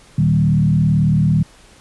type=tone with frequency modulation; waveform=sine; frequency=155.8 Hz; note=D#3; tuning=3 cents sharp; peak=-11 dBFS; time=0.18-1.43 s; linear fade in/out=5 ms; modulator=38.1 Hz; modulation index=1.1; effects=pink hiss -47 dBFS RMS until 1.8 s + resampled to 24000 Hz